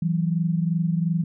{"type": "tone pair together", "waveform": "sine", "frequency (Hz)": [164.81, 187.63], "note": ["E3", "F#3"], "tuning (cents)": [0, 24], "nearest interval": "major second", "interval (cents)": 224, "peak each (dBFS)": [-21, -26], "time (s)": [0.02, 1.24], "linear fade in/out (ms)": 5, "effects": []}